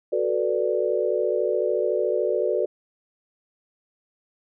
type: chord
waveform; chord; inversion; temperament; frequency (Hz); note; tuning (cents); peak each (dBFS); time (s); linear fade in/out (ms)
sine; B minor seventh; second; equal; 370 / 440 / 493.9 / 587.3; F#4 / A4 / B4 / D5; 0 / 0 / 0 / 0; -26; 0.12-2.66; 10
effects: none